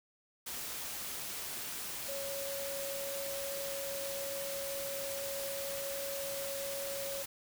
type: tone in noise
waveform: sine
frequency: 554.4 Hz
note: C#5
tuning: in tune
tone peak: -39 dBFS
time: 2.08-7.23 s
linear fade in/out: 10 ms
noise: white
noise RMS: -41 dBFS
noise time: 0.46-7.26 s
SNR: -1 dB
effects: none